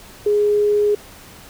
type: tone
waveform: sine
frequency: 415.3 Hz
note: G#4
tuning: in tune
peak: -13 dBFS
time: 0.26-0.95 s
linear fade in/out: 5 ms
effects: pink hiss -42 dBFS RMS until 1.49 s